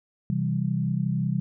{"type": "chord", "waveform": "sine", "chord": "C major", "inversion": "none", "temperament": "equal", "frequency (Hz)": [130.81, 164.81, 196], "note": ["C3", "E3", "G3"], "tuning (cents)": [0, 0, 0], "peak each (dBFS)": [-27, -27, -28], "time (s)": [0.3, 1.4], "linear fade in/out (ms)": 0, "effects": []}